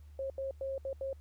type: tone bursts at uneven times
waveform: sine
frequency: 539 Hz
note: C#5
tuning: 49 cents flat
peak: -34 dBFS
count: 5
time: 0.19-0.3 / 0.38-0.51 / 0.61-0.78 / 0.85-0.93 / 1.01-1.13 s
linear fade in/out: 2 ms
effects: added 74 Hz sine -50 dBFS peak until 1.2 s + pink hiss -72 dBFS RMS until 1.2 s